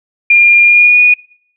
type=tone with pitch glide; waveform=sine; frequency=2406 to 2459 Hz; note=D7 to D#7; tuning=+41 to -21 cents; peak=-3 dBFS; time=0.3-1.14 s; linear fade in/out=5 ms; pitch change=+38 cents; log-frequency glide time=0.64-1 s; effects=noise-tail reverb RT60 0.6 s tail -23 dB re dry